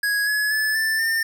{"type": "tone with pitch steps", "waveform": "square", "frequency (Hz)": [1661.2, 1696.1, 1731.7, 1768.1, 1805.3], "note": ["G#6", "G#6", "A6", "A6", "A6"], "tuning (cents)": [0, 36, -28, 8, 44], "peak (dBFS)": -20, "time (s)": [0.03, 1.23], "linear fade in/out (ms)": 5, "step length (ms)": 240, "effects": []}